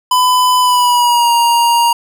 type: tone with pitch glide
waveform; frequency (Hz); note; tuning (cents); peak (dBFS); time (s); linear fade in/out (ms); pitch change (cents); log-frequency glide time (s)
square; 1003 to 941.3; B5 to A#5; +26 to +17; -9; 0.11-1.93; 5; -109; 0.6-1.32
effects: none